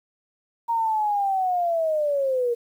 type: linear sweep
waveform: sine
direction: down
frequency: 936 to 466.2 Hz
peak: -20 dBFS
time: 0.68-2.55 s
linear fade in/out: 20 ms
effects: 9-bit